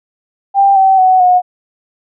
sine tone with pitch steps, 791 / 768.5 / 746.6 / 725.4 Hz, G5 / G5 / F#5 / F#5, +15 / -35 / +15 / -34 cents, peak -5 dBFS, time 0.54-1.42 s, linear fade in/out 50 ms, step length 220 ms, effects none

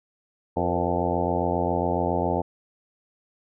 harmonic tone with a mistuned harmonic, 87.31 Hz, F2, in tune, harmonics 1 / 2 / 3 / 4 / 5 / 6 / 7 / 8 / 9 / 10, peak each -31 / -31 / -31 / -31 / -31 / -31 / -31 / -31 / -31 / -31 dBFS, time 0.56-2.42 s, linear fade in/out 10 ms, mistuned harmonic 5, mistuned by +65 cents, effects none

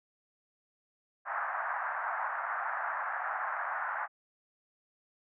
white band-pass noise, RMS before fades -35 dBFS, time 1.25-4.08 s, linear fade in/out 50 ms, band 690 to 1700 Hz, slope 48 dB/octave, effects none

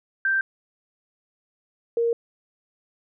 sine tone pair in turn, 1568 / 466.2 Hz, G6 / A#4, 0 / 0 cents, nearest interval octave + major sixth, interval 2100 cents, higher first, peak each -19 dBFS, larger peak neither, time 0.25-0.41 / 1.97-2.13 s, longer neither, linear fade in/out 2 ms, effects none

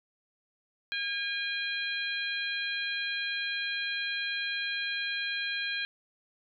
harmonic tone, 811 Hz, G#5, 41 cents flat, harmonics 2 / 3 / 4 / 5, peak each -34 / -36 / -37 / -38 dBFS, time 0.92-5.85 s, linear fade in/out 0 ms, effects none

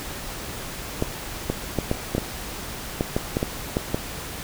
clicks, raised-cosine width 2 ms, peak -8 dBFS, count 12, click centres 1.024 / 1.5 / 1.787 / 1.914 / 2.15 / 2.181 / 3.009 / 3.165 / 3.369 / 3.429 / 3.769 / 3.945 s, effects pink hiss -34 dBFS RMS until 4.43 s

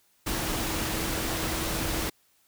sine tone in noise, 322.1 Hz, E4, 40 cents flat, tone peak -37 dBFS, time 0.26-2.1 s, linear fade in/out 10 ms, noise pink, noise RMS -30 dBFS, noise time 0.26-2.1 s, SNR -10 dB, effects white hiss -66 dBFS RMS until 2.47 s

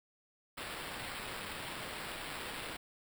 blue noise with sample-and-hold, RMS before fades -43 dBFS, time 0.57-2.77 s, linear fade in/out 10 ms, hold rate 6300 Hz, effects none

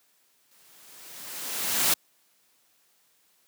white noise with exponential growth, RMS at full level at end -21 dBFS, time 0.51-1.94 s, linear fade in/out 5 ms, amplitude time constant 310 ms, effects white hiss -66 dBFS RMS until 3.47 s + high-pass 150 Hz 12 dB/octave

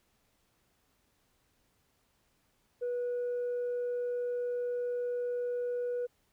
sine tone, 487.8 Hz, B4, 21 cents flat, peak -29 dBFS, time 2.81-6.07 s, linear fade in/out 20 ms, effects tanh soft clip ceiling -29 dBFS + pink hiss -73 dBFS RMS until 6.32 s

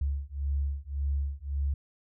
sine beating tone pair, 69.3 / 71.1 Hz, C#2 / C#2, 0 / +45 cents, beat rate 1.8 Hz, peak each -31 dBFS, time 0.01-1.74 s, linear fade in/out 5 ms, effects none

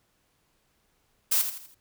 blue noise with echo, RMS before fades -23 dBFS, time 1.31-1.42 s, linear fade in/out 10 ms, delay 82 ms, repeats 4, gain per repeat -8 dB, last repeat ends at 1.748 s, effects pink hiss -70 dBFS RMS until 1.8 s

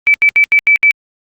sine tone bursts at uneven times, 2310 Hz, D7, 29 cents flat, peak -5 dBFS, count 6, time 0.07-0.14 / 0.22-0.29 / 0.36-0.44 / 0.52-0.59 / 0.67-0.76 / 0.83-0.91 s, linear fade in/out 0 ms, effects Opus 32 kbps

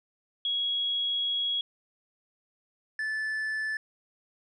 sine / triangle tone pair in turn, 3322 / 1745.6 Hz, G#7 / A6, 0 / -14 cents, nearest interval major seventh, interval 1114 cents, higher first, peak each -26 / -27 dBFS, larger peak first, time 0.45-1.61 / 2.99-3.77 s, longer first, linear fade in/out 2 ms, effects resampled to 24000 Hz

